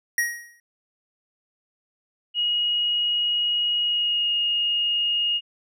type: tone with exponential decay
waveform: square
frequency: 1890 Hz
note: A#6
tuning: 23 cents sharp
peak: -18 dBFS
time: 0.18-0.6 s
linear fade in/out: 2 ms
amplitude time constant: 90 ms
type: tone with pitch glide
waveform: sine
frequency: 2890 to 2857 Hz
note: F#7 to F7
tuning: -41 to +39 cents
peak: -20 dBFS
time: 2.34-5.41 s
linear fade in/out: 50 ms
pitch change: -20 cents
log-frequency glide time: 3.82-4.32 s
effects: none